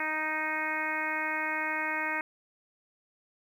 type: harmonic tone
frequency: 311.1 Hz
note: D#4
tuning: in tune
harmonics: 1 / 2 / 3 / 4 / 5 / 6 / 7 / 8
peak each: -41 / -41 / -36 / -40 / -36 / -35 / -35 / -40 dBFS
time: 0-2.21 s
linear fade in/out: 2 ms
effects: 10-bit